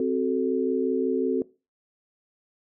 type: chord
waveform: sine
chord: F# diminished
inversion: second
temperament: equal with one note detuned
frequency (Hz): 261.6 / 374.5 / 440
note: C4 / F#4 / A4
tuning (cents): 0 / +21 / 0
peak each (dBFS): -26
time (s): 0-1.42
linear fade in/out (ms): 2
effects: noise-tail reverb RT60 0.3 s tail -20 dB re dry